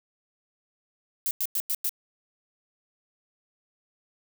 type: noise bursts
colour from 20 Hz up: violet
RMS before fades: -27 dBFS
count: 5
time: 1.26-1.893 s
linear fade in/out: 0 ms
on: 49 ms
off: 97 ms
effects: none